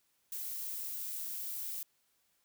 violet noise, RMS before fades -40 dBFS, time 0.32-1.83 s, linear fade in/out 2 ms, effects white hiss -75 dBFS RMS until 2.44 s

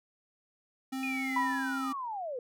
square tone with pitch glide, 264 to 267.1 Hz, C4 to C4, +16 to +36 cents, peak -34 dBFS, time 0.92-1.93 s, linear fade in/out 10 ms, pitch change +20 cents, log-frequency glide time 1.19-1.54 s
sine linear sweep, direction down, 2479 to 470.5 Hz, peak -34 dBFS, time 1.03-2.39 s, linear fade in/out 2 ms
sine tone with exponential decay, 987.8 Hz, B5, in tune, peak -25 dBFS, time 1.36-2.19 s, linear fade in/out 5 ms, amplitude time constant 180 ms
effects none

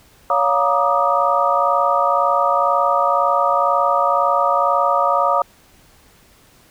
sine tone cluster, 562 / 704 / 945 / 1186 / 1248 Hz, C#5 / F5 / A#5 / D6 / D#6, +24 / +14 / +23 / +17 / +5 cents, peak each -20 dBFS, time 0.3-5.42 s, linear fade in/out 2 ms, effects pink hiss -51 dBFS RMS until 6.7 s

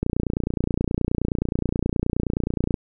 click train, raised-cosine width 3 ms, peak -9 dBFS, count 81, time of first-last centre 0.03-2.742 s, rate 29.5 Hz, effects none

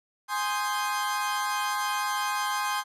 40% pulse chord, Ab major seventh, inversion none, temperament equal, 830.6 / 1046.5 / 1244.5 / 1568 Hz, Ab5 / C6 / Eb6 / G6, 0 / 0 / 0 / 0 cents, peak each -31 / -29 / -35 / -33 dBFS, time 0.28-2.84 s, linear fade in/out 50 ms, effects resampled to 32000 Hz

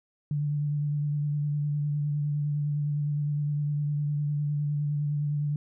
sine tone with vibrato, 146.83 Hz, D3, in tune, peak -25 dBFS, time 0.31-5.56 s, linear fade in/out 2 ms, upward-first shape sine, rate 9.8 Hz, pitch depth 21 cents each way, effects none

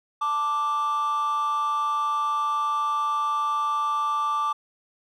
triangle tone pair together, 880 / 1174.7 Hz, A5 / D6, 0 / 0 cents, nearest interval perfect fourth, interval 500 cents, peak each -27 / -20 dBFS, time 0.21-4.53 s, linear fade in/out 10 ms, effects tanh soft clip ceiling -17 dBFS

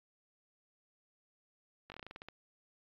slowing click train, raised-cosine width 0.3 ms, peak -30 dBFS, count 11, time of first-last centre 1.9-2.286 s, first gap 19 ms, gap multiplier 1.15, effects low-pass 5000 Hz 12 dB/octave + AAC 64 kbps

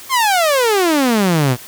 sawtooth exponential sweep, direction down, 1100 to 118.1 Hz, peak -8 dBFS, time 0.09-1.57 s, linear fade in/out 50 ms, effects white hiss -36 dBFS RMS until 1.67 s

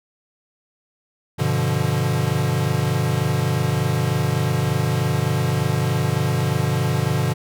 square chord, G dominant seventh, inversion none, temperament equal, 98 / 123.47 / 146.83 / 174.61 Hz, G2 / B2 / D3 / F3, 0 / 0 / 0 / 0 cents, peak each -27 / -23 / -23 / -28 dBFS, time 1.38-7.34 s, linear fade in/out 20 ms, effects none

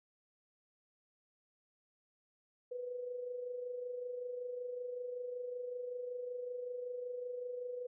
sine tone with amplitude modulation, 493.9 Hz, B4, in tune, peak -37 dBFS, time 2.71-7.87 s, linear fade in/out 10 ms, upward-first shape sine, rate 25.3 Hz, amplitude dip 50%, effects none

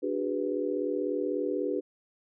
sine chord, G# half-diminished seventh, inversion second, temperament equal with one note detuned, 293.7 / 370 / 410.1 / 493.9 Hz, D4 / F#4 / G#4 / B4, 0 / 0 / -22 / 0 cents, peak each -33 dBFS, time 0.02-1.81 s, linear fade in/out 20 ms, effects none

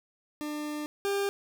40% pulse tone pair in turn, 299.1 / 399.3 Hz, D4 / G4, +32 / +32 cents, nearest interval perfect fourth, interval 500 cents, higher second, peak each -32 / -26 dBFS, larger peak second, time 0.41-0.86 / 1.05-1.29 s, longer first, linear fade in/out 0 ms, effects none

